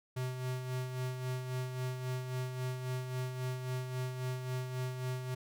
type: tone with tremolo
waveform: square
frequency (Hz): 127.7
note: C3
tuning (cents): -42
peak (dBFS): -34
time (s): 0.16-5.35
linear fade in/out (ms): 10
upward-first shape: sine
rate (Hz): 3.7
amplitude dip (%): 50
effects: none